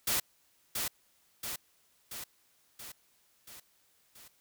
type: noise with echo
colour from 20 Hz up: white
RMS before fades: -30 dBFS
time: 0.07-0.2 s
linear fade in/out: 5 ms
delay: 680 ms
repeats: 6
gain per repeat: -4 dB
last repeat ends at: 4.28 s
effects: white hiss -69 dBFS RMS until 4.4 s